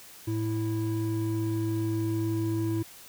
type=tone pair together; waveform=triangle; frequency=109.6 / 328.6 Hz; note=A2 / E4; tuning=-6 / -5 cents; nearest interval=octave + perfect fifth; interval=1901 cents; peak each=-27 dBFS; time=0.27-2.83 s; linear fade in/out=10 ms; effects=white hiss -49 dBFS RMS until 3.08 s